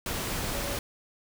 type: tone in noise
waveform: sine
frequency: 566 Hz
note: C#5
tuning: 36 cents sharp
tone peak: -39 dBFS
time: 0.53-0.76 s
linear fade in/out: 2 ms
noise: pink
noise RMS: -32 dBFS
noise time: 0.06-0.79 s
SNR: -10 dB
effects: none